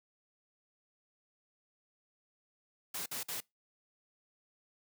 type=noise bursts; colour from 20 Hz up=white; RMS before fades=-39 dBFS; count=3; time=2.94-3.404 s; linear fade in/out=5 ms; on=120 ms; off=52 ms; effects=noise-tail reverb RT60 0.2 s tail -25 dB re dry + high-pass 100 Hz 12 dB/octave